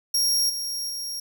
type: tone with level steps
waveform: sawtooth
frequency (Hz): 5588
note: F8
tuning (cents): 0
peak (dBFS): -17 / -25 / -27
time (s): 0.14-1.2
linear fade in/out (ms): 5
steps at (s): 0.49 / 0.89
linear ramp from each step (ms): 10
effects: none